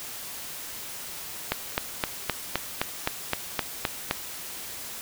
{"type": "click train", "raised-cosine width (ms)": 0.3, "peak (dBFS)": -7, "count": 11, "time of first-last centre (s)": [1.52, 4.111], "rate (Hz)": 3.86, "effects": ["white hiss -38 dBFS RMS until 5.01 s"]}